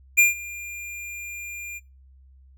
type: tone with ADSR envelope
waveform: square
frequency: 2400 Hz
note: D7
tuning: 37 cents sharp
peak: -12 dBFS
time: 0.17-1.8 s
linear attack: 19 ms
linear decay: 150 ms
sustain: -22 dB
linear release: 31 ms
effects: noise-tail reverb RT60 0.3 s tail -23 dB re dry + added 66 Hz sine -49 dBFS peak until 2.57 s